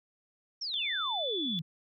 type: exponential sweep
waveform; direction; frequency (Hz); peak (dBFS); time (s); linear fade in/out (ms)
sine; down; 5700 to 150.3; -33; 0.61-1.62; 10
type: tone with pitch glide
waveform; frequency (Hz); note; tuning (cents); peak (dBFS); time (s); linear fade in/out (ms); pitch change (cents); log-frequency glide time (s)
sine; 3520 to 3452; A7 to A7; 0 to -34; -32; 0.74-1.59; 0; -34; 1.07-1.4
effects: none